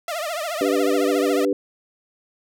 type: tone with vibrato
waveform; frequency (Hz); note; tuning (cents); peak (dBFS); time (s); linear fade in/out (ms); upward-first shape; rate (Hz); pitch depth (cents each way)
sawtooth; 645; E5; -38; -21; 0.08-1.45; 2; triangle; 14; 180
type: chord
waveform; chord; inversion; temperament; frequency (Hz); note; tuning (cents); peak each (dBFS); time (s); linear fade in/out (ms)
sine; G major; second; equal with one note detuned; 290.6 / 392 / 493.9; D4 / G4 / B4; -18 / 0 / 0; -22; 0.61-1.53; 2
effects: none